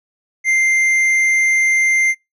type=tone with tanh clipping; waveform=triangle; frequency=2093 Hz; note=C7; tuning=in tune; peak=-13 dBFS; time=0.44-2.15 s; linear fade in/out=50 ms; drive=11 dB; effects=noise-tail reverb RT60 0.2 s tail -26 dB re dry